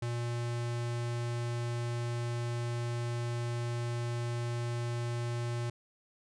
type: tone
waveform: square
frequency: 119.1 Hz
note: A#2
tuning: 38 cents sharp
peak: -33 dBFS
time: 0.02-5.7 s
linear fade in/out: 5 ms
effects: resampled to 22050 Hz